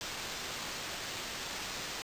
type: noise with sample-and-hold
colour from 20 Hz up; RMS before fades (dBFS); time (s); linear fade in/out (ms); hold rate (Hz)
blue; -40; 0.01-2.02; 0; 11025
effects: resampled to 32000 Hz